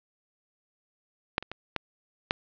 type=clicks; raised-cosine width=0.3 ms; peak=-8 / -24 / -20 / -12 / -8 dBFS; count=5; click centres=1.381 / 1.426 / 1.516 / 1.763 / 2.309 s; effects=resampled to 11025 Hz + 7-bit